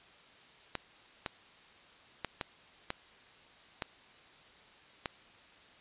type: clicks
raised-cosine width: 0.3 ms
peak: -18 dBFS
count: 7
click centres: 0.753 / 1.262 / 2.247 / 2.412 / 2.904 / 3.822 / 5.058 s
effects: white hiss -58 dBFS RMS until 5.8 s + resampled to 8000 Hz